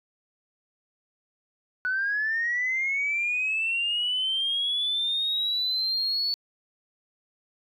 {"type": "linear sweep", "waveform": "sine", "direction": "up", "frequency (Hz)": [1477, 4455], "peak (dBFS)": -23, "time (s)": [1.85, 6.34], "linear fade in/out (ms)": 0, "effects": ["tanh soft clip ceiling -19 dBFS"]}